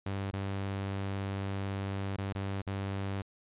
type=tone with dropouts; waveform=sawtooth; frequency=98 Hz; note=G2; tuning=in tune; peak=-29 dBFS; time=0.06-3.22 s; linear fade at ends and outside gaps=5 ms; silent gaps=0.311-0.332 / 2.165-2.183 / 2.327-2.35 / 2.618-2.667 s; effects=resampled to 8000 Hz